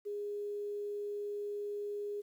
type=tone with quantisation; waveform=sine; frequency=411.4 Hz; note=G#4; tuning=16 cents flat; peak=-36 dBFS; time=0.05-2.22 s; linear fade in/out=20 ms; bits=11; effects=none